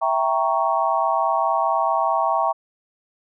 sine chord, E diminished seventh, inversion none, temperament equal, 659.3 / 784 / 932.3 / 1108.7 Hz, E5 / G5 / Bb5 / Db6, 0 / 0 / 0 / 0 cents, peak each -23 dBFS, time 0.01-2.53 s, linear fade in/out 20 ms, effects none

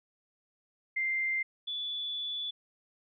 sine tone pair in turn, 2093 / 3453 Hz, C7 / A7, 0 / -33 cents, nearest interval major sixth, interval 867 cents, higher second, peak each -28 / -33 dBFS, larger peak first, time 0.96-1.43 / 1.67-2.51 s, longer second, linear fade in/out 10 ms, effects none

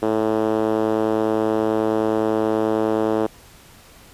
5% pulse tone with band-pass filter, 109.5 Hz, A2, 8 cents flat, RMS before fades -20 dBFS, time 0.02-3.27 s, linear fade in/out 10 ms, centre 380 Hz, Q 1.7, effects pink hiss -47 dBFS RMS until 4.13 s + resampled to 32000 Hz

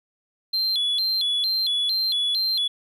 sine tone with vibrato, 3759 Hz, A#7, 14 cents sharp, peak -18 dBFS, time 0.53-2.68 s, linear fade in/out 10 ms, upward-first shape square, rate 2.2 Hz, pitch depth 170 cents each way, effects tanh soft clip ceiling -19 dBFS + 10-bit

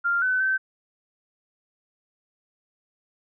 sine tone with pitch steps, 1395 / 1511 / 1543 Hz, F6 / F#6 / G6, -2 / +36 / -28 cents, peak -20 dBFS, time 0.04-0.58 s, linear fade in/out 20 ms, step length 180 ms, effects none

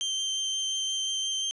30% pulse tone with vibrato, 3136 Hz, G7, in tune, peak -25 dBFS, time 0.01-1.51 s, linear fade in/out 0 ms, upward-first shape sine, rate 5.7 Hz, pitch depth 10 cents each way, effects resampled to 24000 Hz + 10-bit

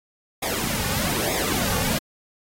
pink noise with flanger, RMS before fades -25 dBFS, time 0.42-1.99 s, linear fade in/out 10 ms, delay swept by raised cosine 0.67 to 3.07 ms, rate 1.1 Hz, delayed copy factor -0.75, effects AAC 48 kbps

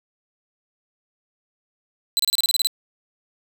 sawtooth tone bursts, 4019 Hz, B7, 30 cents sharp, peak -14 dBFS, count 10, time 2.17-2.671 s, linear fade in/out 0 ms, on 24 ms, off 29 ms, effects none

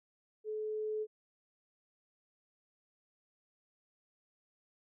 sine tone with level ramp, 430 Hz, A4, 40 cents flat, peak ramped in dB -36 to -33 dBFS, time 0.44-1.07 s, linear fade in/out 50 ms, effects none

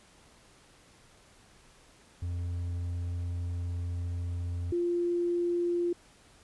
triangle / sine tone pair in turn, 87.2 / 347.7 Hz, F2 / F4, -2 / -8 cents, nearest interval 2 octaves, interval 2394 cents, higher second, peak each -29 / -26 dBFS, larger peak second, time 2.22-4.72 / 4.72-5.93 s, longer first, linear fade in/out 5 ms, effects pink hiss -59 dBFS RMS until 6.43 s + resampled to 24000 Hz

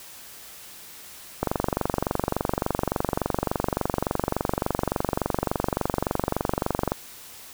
click train, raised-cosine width 1 ms, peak -8 dBFS, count 130, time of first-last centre 1.43-6.919 s, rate 23.5 Hz, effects white hiss -44 dBFS RMS until 7.53 s

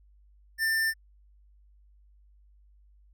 square tone, 1790 Hz, A6, 29 cents sharp, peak -25 dBFS, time 0.58-0.94 s, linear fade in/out 50 ms, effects added 50 Hz sine -56 dBFS peak until 3.13 s

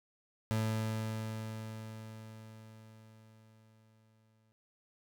30% pulse tone with exponential decay, 110 Hz, A2, in tune, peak -27 dBFS, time 0.51-4.52 s, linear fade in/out 0 ms, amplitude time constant 870 ms, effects none

